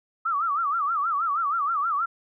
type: tone with vibrato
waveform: sine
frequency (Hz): 1244.5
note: D#6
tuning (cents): 0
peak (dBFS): -22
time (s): 0.25-2.06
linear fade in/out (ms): 10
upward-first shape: sine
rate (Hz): 6.3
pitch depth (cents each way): 180
effects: none